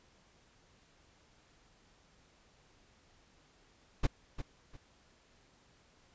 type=noise with echo; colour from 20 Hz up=brown; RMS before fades=-27 dBFS; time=4.03-4.07 s; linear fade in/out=10 ms; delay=350 ms; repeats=2; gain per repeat=-11 dB; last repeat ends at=4.77 s; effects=pink hiss -66 dBFS RMS until 6.14 s + resampled to 16000 Hz